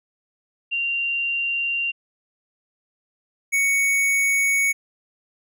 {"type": "tone pair in turn", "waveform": ["sine", "square"], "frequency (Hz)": [2771, 2227], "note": ["F7", "C#7"], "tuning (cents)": [-14, 7], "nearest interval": "major third", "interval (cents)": 379, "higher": "first", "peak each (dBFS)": [-21, -18], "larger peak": "second", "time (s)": [[0.71, 1.92], [3.52, 4.73]], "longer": "neither", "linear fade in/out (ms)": 20, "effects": []}